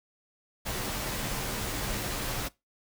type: noise with comb filter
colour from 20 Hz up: pink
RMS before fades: -33 dBFS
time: 0.65-2.49 s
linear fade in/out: 20 ms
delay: 12 ms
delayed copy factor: -0.6
effects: noise-tail reverb RT60 0.2 s tail -20 dB re dry